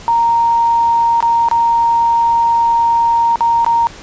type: tone with dropouts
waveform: sine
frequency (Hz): 930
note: A#5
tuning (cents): -4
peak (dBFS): -9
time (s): 0.08-3.87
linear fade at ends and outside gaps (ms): 0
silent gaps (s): 1.205-1.226 / 1.486-1.513 / 3.358-3.407 / 3.646-3.664
effects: pink hiss -35 dBFS RMS until 4.02 s + resampled to 16000 Hz